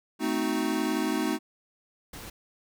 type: chord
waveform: square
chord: A diminished seventh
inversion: none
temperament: equal with one note detuned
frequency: 220 / 258.5 / 311.1 / 370 Hz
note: A3 / C4 / Eb4 / Gb4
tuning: 0 / -21 / 0 / 0 cents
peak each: -33 / -32 / -30 / -34 dBFS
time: 0.19-1.39 s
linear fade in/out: 50 ms
type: noise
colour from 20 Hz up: pink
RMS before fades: -42 dBFS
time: 2.13-2.3 s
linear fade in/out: 5 ms
effects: none